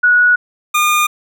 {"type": "tone pair in turn", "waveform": ["sine", "25% pulse"], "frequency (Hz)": [1463, 1214], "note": ["F#6", "D#6"], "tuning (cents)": [-20, -43], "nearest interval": "minor third", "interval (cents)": 323, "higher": "first", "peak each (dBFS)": -7, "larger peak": "neither", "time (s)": [[0.03, 0.36], [0.74, 1.07]], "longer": "neither", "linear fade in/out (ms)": 10, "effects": []}